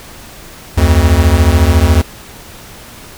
square beating tone pair, 73.42 / 87.42 Hz, D2 / F2, 0 / +2 cents, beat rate 14 Hz, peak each -10 dBFS, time 0.77-2.02 s, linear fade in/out 10 ms, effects pink hiss -34 dBFS RMS until 3.17 s

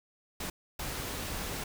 pink noise bursts at uneven times, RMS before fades -37 dBFS, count 2, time 0.4-0.5 / 0.79-1.64 s, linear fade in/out 5 ms, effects none

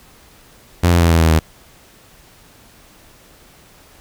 sawtooth tone with pitch steps, 87.4 / 85.75 / 84.13 / 82.54 / 80.98 / 79.45 Hz, F2 / F2 / E2 / E2 / E2 / D#2, +2 / -31 / +36 / +3 / -30 / +37 cents, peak -6 dBFS, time 0.83-1.394 s, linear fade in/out 10 ms, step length 94 ms, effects pink hiss -47 dBFS RMS until 4 s

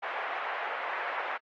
pink band-pass noise, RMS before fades -35 dBFS, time 0.02-1.38 s, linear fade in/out 20 ms, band 630 to 2200 Hz, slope 24 dB/octave, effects AAC 32 kbps

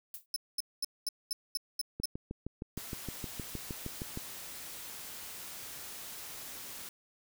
violet noise with exponential decay, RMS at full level -38 dBFS, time 0.14-0.26 s, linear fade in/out 2 ms, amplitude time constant 25 ms
sawtooth tone bursts, 5270 Hz, E8, 1 cent flat, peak -28 dBFS, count 8, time 0.34-2.056 s, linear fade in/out 2 ms, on 22 ms, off 220 ms
click train, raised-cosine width 3 ms, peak -25 dBFS, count 15, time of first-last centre 2-4.174 s, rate 6.44 Hz
white noise, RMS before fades -45 dBFS, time 2.77-6.89 s, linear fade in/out 2 ms
effects none

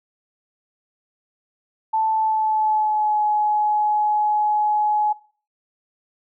sine tone with pitch glide, 880 to 844.2 Hz, A5 to G#5, 0 to +28 cents, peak -17 dBFS, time 1.93-5.13 s, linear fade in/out 10 ms, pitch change -72 cents, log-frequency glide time 2.08-3.23 s, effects noise-tail reverb RT60 0.4 s tail -18 dB re dry

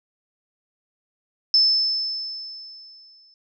sine tone with exponential decay, 5260 Hz, E8, 5 cents flat, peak -12 dBFS, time 1.54-3.34 s, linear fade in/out 1 ms, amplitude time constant 390 ms, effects none

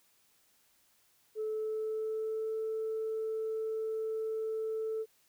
sine tone with pitch glide, 433.7 to 440.8 Hz, A4 to A4, -25 to +3 cents, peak -31 dBFS, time 1.35-5.06 s, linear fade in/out 50 ms, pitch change +28 cents, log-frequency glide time 1.46-2.54 s, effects tanh soft clip ceiling -29 dBFS + white hiss -69 dBFS RMS until 5.28 s

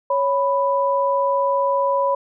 sine tone pair together, 555 / 990 Hz, C#5 / B5, +2 / +4 cents, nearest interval minor seventh, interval 1002 cents, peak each -19 dBFS, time 0.1-2.15 s, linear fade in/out 5 ms, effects none

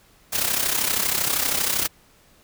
white noise with amplitude modulation, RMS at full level -20 dBFS, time 0.32-1.88 s, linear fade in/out 20 ms, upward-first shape sine, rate 32.7 Hz, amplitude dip 65%, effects pink hiss -56 dBFS RMS until 2.43 s

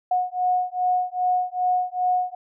sine beating tone pair, 727 / 729.5 Hz, F#5 / F#5, -31 / -25 cents, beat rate 2.5 Hz, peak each -23 dBFS, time 0.11-2.35 s, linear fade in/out 5 ms, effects none

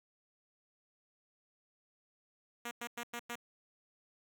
5% pulse tone bursts, 237.9 Hz, A#3, 35 cents sharp, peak -28 dBFS, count 5, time 2.65-3.356 s, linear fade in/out 5 ms, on 62 ms, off 99 ms, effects none

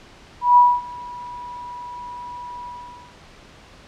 sine tone with ADSR envelope, 976 Hz, B5, 21 cents flat, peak -7 dBFS, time 0.41-3.16 s, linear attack 160 ms, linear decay 240 ms, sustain -24 dB, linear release 510 ms, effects pink hiss -46 dBFS RMS until 3.87 s + low-pass 5000 Hz 12 dB/octave

